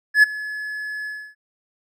triangle tone with ADSR envelope, 1707 Hz, G#6, 47 cents sharp, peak -5 dBFS, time 0.14-1.35 s, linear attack 90 ms, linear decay 15 ms, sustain -20 dB, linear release 290 ms, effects none

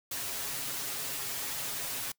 white noise with comb filter, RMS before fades -36 dBFS, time 0.11-2.12 s, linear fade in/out 5 ms, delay 7.3 ms, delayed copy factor +0.75, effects noise-tail reverb RT60 0.1 s tail -23 dB re dry

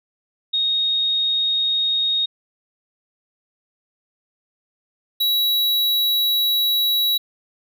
sine / square tone pair in turn, 3729 / 3900 Hz, A#7 / B7, 0 / -23 cents, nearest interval minor second, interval 77 cents, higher second, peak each -17 dBFS, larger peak neither, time 0.53-2.26 / 5.2-7.18 s, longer second, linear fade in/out 10 ms, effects none

